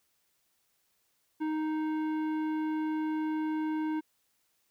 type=tone with tanh clipping; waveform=sine; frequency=311.1 Hz; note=D#4; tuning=in tune; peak=-31 dBFS; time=1.4-4.01 s; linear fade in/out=20 ms; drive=13 dB; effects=white hiss -74 dBFS RMS until 4.7 s